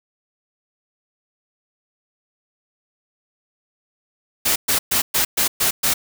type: noise bursts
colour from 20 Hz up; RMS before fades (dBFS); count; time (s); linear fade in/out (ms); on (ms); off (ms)
white; -18; 7; 4.45-5.94; 10; 110; 120
effects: none